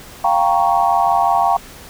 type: chord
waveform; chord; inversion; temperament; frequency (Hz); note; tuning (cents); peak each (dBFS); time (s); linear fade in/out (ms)
sine; G half-diminished seventh; third; equal; 698.5 / 784 / 932.3 / 1108.7; F5 / G5 / Bb5 / Db6; 0 / 0 / 0 / 0; -17 / -16 / -18 / -20; 0.24-1.57; 5
effects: pink hiss -38 dBFS RMS until 1.89 s